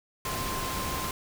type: tone in noise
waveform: sine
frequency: 1046.5 Hz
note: C6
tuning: in tune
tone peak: -35 dBFS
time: 0.25-1.11 s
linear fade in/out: 2 ms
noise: pink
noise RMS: -33 dBFS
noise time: 0.25-1.11 s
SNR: -5 dB
effects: none